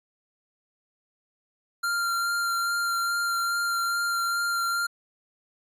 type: tone with vibrato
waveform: square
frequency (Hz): 1387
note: F6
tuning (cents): -12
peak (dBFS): -25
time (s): 1.83-4.87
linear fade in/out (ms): 10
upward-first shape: sine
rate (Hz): 2.4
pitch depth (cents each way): 12
effects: resampled to 32000 Hz